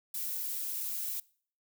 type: noise with flanger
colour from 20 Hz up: violet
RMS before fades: -36 dBFS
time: 0.14-1.2 s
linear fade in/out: 5 ms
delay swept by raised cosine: 1.7 to 6.8 ms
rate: 3.1 Hz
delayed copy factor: +1
effects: noise-tail reverb RT60 0.5 s tail -23 dB re dry